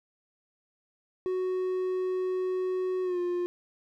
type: tone with pitch glide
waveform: triangle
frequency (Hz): 370 to 353.7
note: F#4 to F4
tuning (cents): 0 to +22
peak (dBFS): -25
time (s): 1.26-3.46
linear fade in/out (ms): 0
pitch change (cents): -78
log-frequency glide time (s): 3.03-3.19
effects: none